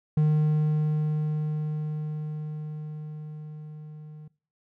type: tone with level ramp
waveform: triangle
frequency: 152.7 Hz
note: D#3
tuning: 32 cents flat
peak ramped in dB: -16 to -39 dBFS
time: 0.17-4.28 s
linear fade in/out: 5 ms
effects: noise-tail reverb RT60 0.4 s tail -22 dB re dry